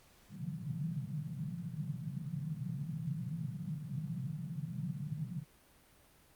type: band-pass noise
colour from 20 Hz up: white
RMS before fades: -40 dBFS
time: 0.29-5.45 s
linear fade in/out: 50 ms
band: 130 to 170 Hz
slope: 48 dB/octave
effects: pink hiss -64 dBFS RMS until 6.35 s + Opus 48 kbps